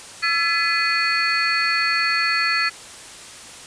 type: tone cluster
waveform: sine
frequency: 1332 / 1710 / 2014 / 2476 / 4414 Hz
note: E6 / A6 / B6 / D#7 / C#8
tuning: +18 / -50 / +33 / -9 / -8 cents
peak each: -24 dBFS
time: 0.22-2.7 s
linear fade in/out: 20 ms
effects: white hiss -39 dBFS RMS until 3.66 s + resampled to 22050 Hz